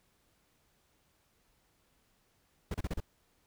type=noise bursts; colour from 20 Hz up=brown; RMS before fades=-34 dBFS; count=5; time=2.71-3.003 s; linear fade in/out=5 ms; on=33 ms; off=32 ms; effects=pink hiss -72 dBFS RMS until 3.46 s